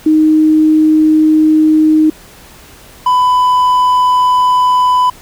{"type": "tone pair in turn", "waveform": ["sine", "triangle"], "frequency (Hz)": [311.1, 999.4], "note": ["D#4", "B5"], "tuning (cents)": [0, 20], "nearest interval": "octave + minor sixth", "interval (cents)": 2020, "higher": "second", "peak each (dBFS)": -5, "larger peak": "neither", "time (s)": [[0.06, 2.1], [3.06, 5.1]], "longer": "neither", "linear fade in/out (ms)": 5, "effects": ["pink hiss -38 dBFS RMS until 5.21 s"]}